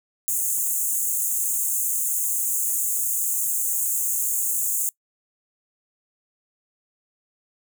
pink high-pass noise, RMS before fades -24 dBFS, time 0.28-4.89 s, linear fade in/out 0 ms, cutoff 6600 Hz, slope 96 dB/octave, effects noise-tail reverb RT60 0.1 s tail -22 dB re dry

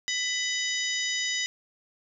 harmonic tone with a mistuned harmonic, 996 Hz, B5, 14 cents sharp, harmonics 2 / 3 / 4 / 5 / 6 / 7, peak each -31 / -33 / -34 / -35 / -36 / -36 dBFS, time 0.08-1.46 s, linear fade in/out 0 ms, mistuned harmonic 4, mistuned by -100 cents, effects none

